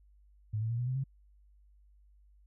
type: tone with pitch steps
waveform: sine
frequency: 106.9 / 111.96 / 117.25 / 122.8 / 128.6 / 134.69 Hz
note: A2 / A2 / A#2 / B2 / C3 / C#3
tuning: -49 / +31 / +11 / -9 / -30 / -49 cents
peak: -30 dBFS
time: 0.53-1.04 s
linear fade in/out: 10 ms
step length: 85 ms
effects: added 50 Hz sine -59 dBFS peak until 2.46 s